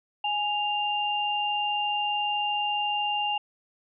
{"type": "tone pair together", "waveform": "sine", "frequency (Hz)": [830.7, 2794], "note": ["G#5", "F7"], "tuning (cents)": [0, 0], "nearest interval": "octave + major sixth", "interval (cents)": 2100, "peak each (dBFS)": [-27, -28], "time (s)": [0.24, 3.38], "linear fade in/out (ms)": 5, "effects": []}